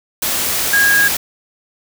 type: tone in noise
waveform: sine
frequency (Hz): 1637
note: G#6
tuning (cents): -25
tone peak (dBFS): -10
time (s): 0.73-1.08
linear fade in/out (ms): 5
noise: white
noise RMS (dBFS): -18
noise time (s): 0.22-1.17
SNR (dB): +5
effects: none